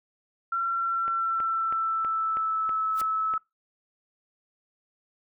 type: tone with pitch glide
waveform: sine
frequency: 1361 to 1301.8 Hz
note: F6 to E6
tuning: -45 to -22 cents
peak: -24 dBFS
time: 0.52-3.38 s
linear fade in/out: 5 ms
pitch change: -77 cents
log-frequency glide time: 0.74-2.83 s
type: click train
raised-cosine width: 0.5 ms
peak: -24 dBFS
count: 8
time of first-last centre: 1.08-3.338 s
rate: 3.1 Hz
type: noise with exponential growth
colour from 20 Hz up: white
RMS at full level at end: -34 dBFS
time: 2.92-3.01 s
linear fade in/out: 2 ms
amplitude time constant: 18 ms
effects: noise-tail reverb RT60 0.2 s tail -22 dB re dry